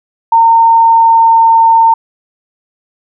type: tone with pitch glide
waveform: sine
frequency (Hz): 914 to 908.7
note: A#5 to A#5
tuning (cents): -34 to -44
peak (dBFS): -3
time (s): 0.32-1.94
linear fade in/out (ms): 5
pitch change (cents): -10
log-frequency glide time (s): 0.68-1.57
effects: none